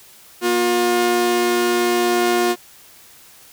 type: tone pair together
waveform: sawtooth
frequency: 238 / 356.6 Hz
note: A#3 / F4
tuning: +36 / +36 cents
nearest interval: perfect fifth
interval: 700 cents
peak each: -20 / -12 dBFS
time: 0.41-2.56 s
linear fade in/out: 50 ms
effects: white hiss -46 dBFS RMS until 3.52 s